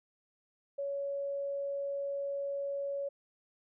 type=tone; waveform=sine; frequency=560 Hz; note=C#5; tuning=18 cents sharp; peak=-33 dBFS; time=0.78-3.09 s; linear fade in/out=10 ms; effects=none